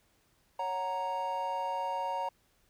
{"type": "chord", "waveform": "triangle", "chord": "F# major", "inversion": "second", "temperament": "equal", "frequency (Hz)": [554.4, 740, 932.3], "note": ["C#5", "F#5", "A#5"], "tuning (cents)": [0, 0, 0], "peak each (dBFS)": [-37, -37, -31], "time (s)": [0.59, 2.29], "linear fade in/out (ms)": 5, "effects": ["pink hiss -70 dBFS RMS until 2.69 s"]}